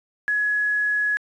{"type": "tone with quantisation", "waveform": "sine", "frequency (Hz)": 1685, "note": "G#6", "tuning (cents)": 25, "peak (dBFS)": -19, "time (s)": [0.28, 1.17], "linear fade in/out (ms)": 0, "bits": 8, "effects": ["resampled to 22050 Hz"]}